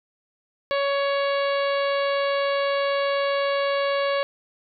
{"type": "harmonic tone", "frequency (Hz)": 559, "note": "C#5", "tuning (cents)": 14, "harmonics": [1, 2, 3, 4, 5, 6, 7, 8], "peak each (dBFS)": [-22, -28, -32, -34, -36, -38, -39, -40], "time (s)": [0.71, 4.23], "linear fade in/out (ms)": 0, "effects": []}